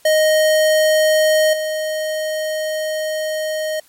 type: tone with level steps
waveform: square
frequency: 622.3 Hz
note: D#5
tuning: in tune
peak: -12 / -20 dBFS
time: 0.05-3.8 s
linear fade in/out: 5 ms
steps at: 1.53 s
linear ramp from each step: 5 ms
effects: white hiss -52 dBFS RMS until 3.88 s + MP3 64 kbps